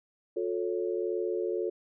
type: chord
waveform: sine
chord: F augmented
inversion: none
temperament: equal with one note detuned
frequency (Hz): 358.2 / 440 / 554.4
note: F4 / A4 / C#5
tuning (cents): +44 / 0 / 0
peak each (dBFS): -31 / -32 / -37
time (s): 0.36-1.7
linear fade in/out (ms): 10
effects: none

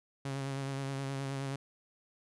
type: tone with vibrato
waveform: sawtooth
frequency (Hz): 136.6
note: C#3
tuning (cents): -25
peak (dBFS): -31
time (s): 0.25-1.56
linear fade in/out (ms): 5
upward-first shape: sine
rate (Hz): 9.5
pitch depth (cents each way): 27
effects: resampled to 24000 Hz

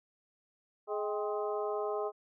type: harmonic tone with a mistuned harmonic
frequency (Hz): 210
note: G#3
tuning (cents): +19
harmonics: 2 / 3 / 4 / 5 / 6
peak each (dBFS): -34 / -38 / -40 / -42 / -44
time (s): 0.87-2.12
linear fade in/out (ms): 50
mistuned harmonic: 4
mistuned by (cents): -95
effects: none

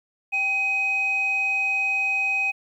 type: tone pair together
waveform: sine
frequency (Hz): 784.9 / 2518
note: G5 / D#7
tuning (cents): +2 / +20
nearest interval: octave + minor sixth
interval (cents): 2018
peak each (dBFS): -31 / -20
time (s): 0.32-2.52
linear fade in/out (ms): 20
effects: tanh soft clip ceiling -15 dBFS + 10-bit

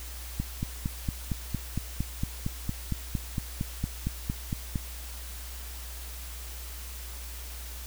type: click train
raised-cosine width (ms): 5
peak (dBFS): -16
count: 20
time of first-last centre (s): 0.4-4.758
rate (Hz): 4.36
effects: added 60 Hz sine -39 dBFS peak until 7.86 s + white hiss -44 dBFS RMS until 7.86 s

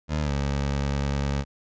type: tone with pitch glide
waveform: 20% pulse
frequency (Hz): 76.3 to 69.97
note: D#2 to C#2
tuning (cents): -33 to +17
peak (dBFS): -19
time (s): 0.08-1.45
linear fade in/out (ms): 50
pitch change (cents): -150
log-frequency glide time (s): 0.21-0.32
effects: resampled to 16000 Hz

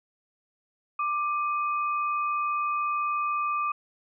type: tone pair together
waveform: sine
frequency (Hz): 1181 / 2521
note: D6 / D#7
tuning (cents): +9 / +22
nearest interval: octave + minor second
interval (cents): 1313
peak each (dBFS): -25 / -36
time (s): 0.99-3.72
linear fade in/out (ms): 5
effects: none

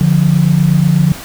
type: tone pair together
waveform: sine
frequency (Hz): 146.78 / 174.9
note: D3 / F3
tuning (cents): -1 / +3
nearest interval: minor third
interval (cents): 304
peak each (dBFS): -10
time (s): 0.01-1.12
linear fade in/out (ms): 0
effects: pink hiss -29 dBFS RMS until 1.24 s

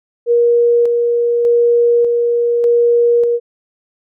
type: tone with tremolo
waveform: sine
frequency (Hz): 474.3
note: A#4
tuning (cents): +30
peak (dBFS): -8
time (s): 0.26-3.4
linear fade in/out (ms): 50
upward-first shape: square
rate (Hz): 0.84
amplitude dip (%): 30
effects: none

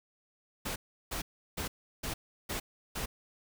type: noise bursts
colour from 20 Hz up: pink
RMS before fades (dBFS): -36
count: 6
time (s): 0.65-3.06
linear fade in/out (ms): 10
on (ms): 110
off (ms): 350
effects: none

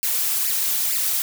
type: noise with flanger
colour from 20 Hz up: blue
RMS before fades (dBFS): -22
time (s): 0.03-1.22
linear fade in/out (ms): 0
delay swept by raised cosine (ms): 0.41 to 4.31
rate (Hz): 2.2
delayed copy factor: +0.8
effects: none

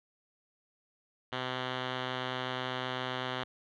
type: tone with low-pass filter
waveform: 5% pulse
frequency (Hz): 127.8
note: C3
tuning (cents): -40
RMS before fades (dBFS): -36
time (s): 1.32-3.44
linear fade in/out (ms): 10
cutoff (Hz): 2900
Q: 4.3
effects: none

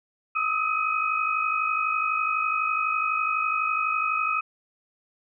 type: tone cluster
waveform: sine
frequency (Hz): 1244 / 1296 / 2524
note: D#6 / E6 / D#7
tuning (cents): -1 / -30 / +24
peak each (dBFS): -27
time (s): 0.35-4.41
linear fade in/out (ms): 10
effects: none

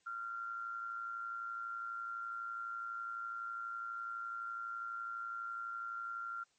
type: tone with amplitude modulation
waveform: sine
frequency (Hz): 1380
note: F6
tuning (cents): -21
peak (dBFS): -37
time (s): 0.06-6.44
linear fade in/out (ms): 10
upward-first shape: sine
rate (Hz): 112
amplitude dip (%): 50
effects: white hiss -74 dBFS RMS until 6.58 s + MP3 32 kbps

